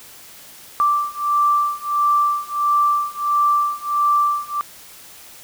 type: beating tone pair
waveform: sine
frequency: 1172 / 1173.5 Hz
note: D6 / D6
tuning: -4 / -2 cents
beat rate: 1.5 Hz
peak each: -19 / -18 dBFS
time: 0.8-4.61 s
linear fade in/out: 0 ms
effects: white hiss -42 dBFS RMS until 5.43 s